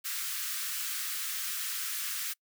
white high-pass noise, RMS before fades -35 dBFS, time 0.04-2.34 s, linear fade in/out 20 ms, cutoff 1200 Hz, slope 48 dB/octave, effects noise-tail reverb RT60 0.1 s tail -26 dB re dry

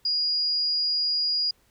sine tone, 4871 Hz, D#8, 38 cents flat, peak -22 dBFS, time 0.05-1.51 s, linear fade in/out 5 ms, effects pink hiss -64 dBFS RMS until 1.7 s

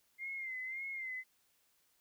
sine tone with vibrato, 2095 Hz, C7, 2 cents sharp, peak -39 dBFS, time 0.18-1.24 s, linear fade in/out 50 ms, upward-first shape sine, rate 1.8 Hz, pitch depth 63 cents each way, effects white hiss -74 dBFS RMS until 2 s

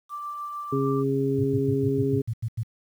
sine tone with tremolo, 1174.7 Hz, D6, in tune, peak -30 dBFS, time 0.09-1.04 s, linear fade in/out 50 ms, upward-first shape sine, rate 6.6 Hz, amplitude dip 25%
harmonic tone, 136.4 Hz, C#3, 28 cents flat, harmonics 1 / 2 / 3, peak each -27 / -26 / -25 dBFS, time 0.72-2.22 s, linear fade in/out 10 ms
sine tone bursts, 112.9 Hz, A2, 45 cents sharp, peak -24 dBFS, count 9, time 1.38-2.634 s, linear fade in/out 10 ms, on 62 ms, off 87 ms
effects 9-bit

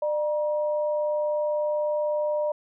sine tone pair together, 599.7 / 952 Hz, D5 / A#5, +36 / +36 cents, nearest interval minor sixth, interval 800 cents, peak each -23 / -34 dBFS, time 0.02-2.52 s, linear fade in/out 5 ms, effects none

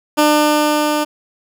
15% pulse tone with level ramp, 300 Hz, D4, 37 cents sharp, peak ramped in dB -3 to -9 dBFS, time 0.17-1.05 s, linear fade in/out 20 ms, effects none

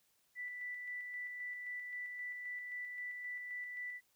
sine tone with tremolo, 1975.5 Hz, B6, in tune, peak -40 dBFS, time 0.35-4.01 s, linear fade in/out 50 ms, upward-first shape square, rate 3.8 Hz, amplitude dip 30%, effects white hiss -75 dBFS RMS until 4.15 s

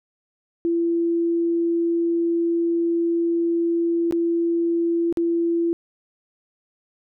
sine tone with dropouts, 337.7 Hz, E4, 42 cents sharp, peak -18 dBFS, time 0.65-5.73 s, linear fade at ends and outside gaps 0 ms, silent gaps 4.11-4.124 / 5.126-5.172 s, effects none

